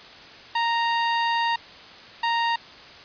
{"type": "tone bursts at uneven times", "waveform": "sawtooth", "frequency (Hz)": 930, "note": "A#5", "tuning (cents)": -4, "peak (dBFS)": -17, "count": 2, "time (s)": [[0.55, 1.56], [2.23, 2.56]], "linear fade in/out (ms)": 5, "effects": ["white hiss -44 dBFS RMS until 3.04 s", "resampled to 11025 Hz"]}